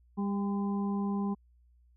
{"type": "harmonic tone with a mistuned harmonic", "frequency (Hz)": 200, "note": "G3", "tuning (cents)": 35, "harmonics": [1, 2, 4, 5], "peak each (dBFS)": [-29, -40, -43, -43], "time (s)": [0.17, 1.35], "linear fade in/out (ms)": 20, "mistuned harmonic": 5, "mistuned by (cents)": 35, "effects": ["added 60 Hz sine -60 dBFS peak until 1.96 s"]}